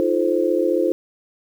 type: chord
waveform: sine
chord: F dominant seventh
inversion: third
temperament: just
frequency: 314.3 / 349.2 / 436.5 / 523.8 Hz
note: Eb4 / F4 / A4 / C5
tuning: +18 / 0 / -14 / +2 cents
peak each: -23 / -20 / -24 / -21 dBFS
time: 0-0.92 s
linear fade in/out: 0 ms
effects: 8-bit